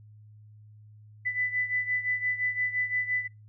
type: beating tone pair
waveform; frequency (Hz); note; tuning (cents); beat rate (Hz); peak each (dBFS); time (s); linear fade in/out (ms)
sine; 1993 / 1998.8; B6 / B6; +15 / +20; 5.8; -28 / -32; 1.25-3.28; 20
effects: noise-tail reverb RT60 0.2 s tail -25 dB re dry + added 106 Hz sine -49 dBFS peak until 3.48 s